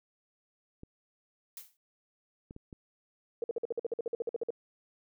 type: clicks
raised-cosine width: 3 ms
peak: -33 dBFS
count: 4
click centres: 0.834 / 2.509 / 2.564 / 2.728 s
type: noise with exponential decay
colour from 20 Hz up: blue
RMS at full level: -41 dBFS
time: 1.57-1.77 s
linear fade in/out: 1 ms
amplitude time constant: 42 ms
type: tone bursts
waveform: sine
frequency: 466.2 Hz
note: A#4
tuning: in tune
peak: -29 dBFS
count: 16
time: 3.42-4.505 s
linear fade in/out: 2 ms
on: 20 ms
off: 51 ms
effects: none